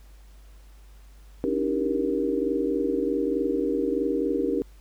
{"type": "tone cluster", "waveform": "sine", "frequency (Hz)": [276.6, 299.9, 321.2, 391.7, 470.5], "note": ["C#4", "D4", "E4", "G4", "A#4"], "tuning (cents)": [-4, 36, -45, -1, 16], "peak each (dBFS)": [-29, -30, -31, -28, -28], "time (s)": [1.44, 4.62], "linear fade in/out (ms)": 0, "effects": ["added 50 Hz sine -46 dBFS peak until 4.8 s", "pink hiss -60 dBFS RMS until 4.8 s"]}